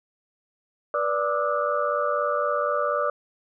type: tone cluster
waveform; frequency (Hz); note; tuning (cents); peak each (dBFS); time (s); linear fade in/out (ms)
sine; 488 / 585 / 1185 / 1289 / 1449; B4 / D5 / D6 / E6 / F#6; -21 / -7 / +15 / -39 / -37; -30 / -25 / -27 / -30 / -34; 0.94-3.1; 2
effects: none